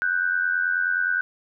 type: tone pair together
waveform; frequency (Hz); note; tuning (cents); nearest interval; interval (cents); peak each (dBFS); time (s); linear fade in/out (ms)
sine; 1480 / 1569.5; F#6 / G6; 0 / +2; minor second; 102; -22 / -25; 0.02-1.21; 0
effects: none